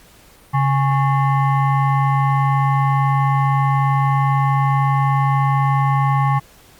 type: tone with frequency modulation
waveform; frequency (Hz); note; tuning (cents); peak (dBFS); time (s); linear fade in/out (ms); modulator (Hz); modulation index
sine; 137.2; C#3; -17; -13; 0.53-6.4; 20; 964; 0.93
effects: pink hiss -48 dBFS RMS until 6.79 s + Opus 48 kbps